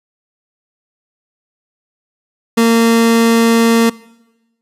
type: tone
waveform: 30% pulse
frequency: 229.5 Hz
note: A#3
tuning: 27 cents flat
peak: -5 dBFS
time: 2.57-3.9 s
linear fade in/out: 10 ms
effects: noise-tail reverb RT60 1.0 s tail -22 dB re dry + resampled to 32000 Hz